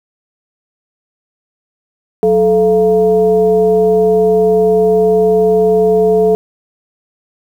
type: tone with frequency modulation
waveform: sine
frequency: 434.8 Hz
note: A4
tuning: 21 cents flat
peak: -7 dBFS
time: 2.23-6.35 s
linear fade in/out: 0 ms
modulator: 250 Hz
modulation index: 0.62
effects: 7-bit